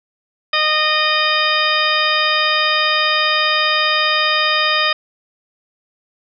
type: harmonic tone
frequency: 615 Hz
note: D#5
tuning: 20 cents flat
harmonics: 1 / 2 / 3 / 4 / 5 / 6 / 8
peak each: -24 / -19 / -20 / -21 / -22 / -21 / -23 dBFS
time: 0.53-4.93 s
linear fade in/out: 5 ms
effects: none